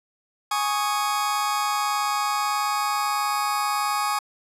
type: chord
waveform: 40% pulse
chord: Ab suspended fourth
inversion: none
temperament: just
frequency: 830.6 / 1107.5 / 1245.9 Hz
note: Ab5 / Db6 / Eb6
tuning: 0 / -2 / +2 cents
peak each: -25 / -26 / -27 dBFS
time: 0.51-4.19 s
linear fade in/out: 5 ms
effects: resampled to 32000 Hz